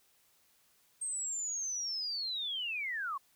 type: linear sweep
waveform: sine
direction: down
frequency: 8460 to 1046.5 Hz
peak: -34 dBFS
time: 1.01-3.18 s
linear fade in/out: 10 ms
effects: white hiss -69 dBFS RMS until 3.35 s